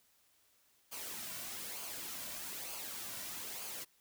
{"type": "noise with flanger", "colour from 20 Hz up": "white", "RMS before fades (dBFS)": -44, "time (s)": [0.91, 3.85], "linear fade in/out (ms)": 20, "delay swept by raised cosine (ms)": [0.53, 2.43], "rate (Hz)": 1.1, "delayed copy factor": -0.5, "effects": ["white hiss -71 dBFS RMS until 4 s"]}